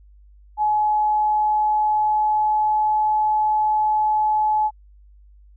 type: tone with pitch glide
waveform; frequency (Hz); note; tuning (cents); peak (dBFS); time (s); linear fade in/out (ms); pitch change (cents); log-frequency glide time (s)
sine; 848 to 855.4; G#5 to A5; +36 to -49; -16; 0.57-4.71; 50; +15; 0.77-3.05
effects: added 50 Hz sine -46 dBFS peak until 5.56 s